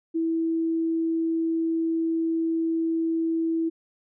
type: tone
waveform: sine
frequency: 327.5 Hz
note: E4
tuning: 11 cents flat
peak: -22 dBFS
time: 0.14-3.7 s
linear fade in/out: 20 ms
effects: none